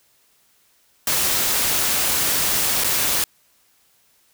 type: noise with dropouts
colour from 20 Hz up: white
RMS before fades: -20 dBFS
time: 1.07-3.24 s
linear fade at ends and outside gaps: 2 ms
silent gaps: 2.838-2.843 s
effects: white hiss -60 dBFS RMS until 4.33 s